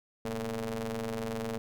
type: ring-modulated tone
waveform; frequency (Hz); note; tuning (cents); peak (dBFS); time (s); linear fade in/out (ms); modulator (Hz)
sawtooth; 110; A2; 0; -26; 0.25-1.58; 0; 341
effects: none